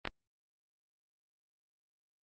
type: clicks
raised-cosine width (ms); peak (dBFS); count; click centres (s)
0.3; -19 / -17; 2; 0.053 / 0.074
effects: Opus 24 kbps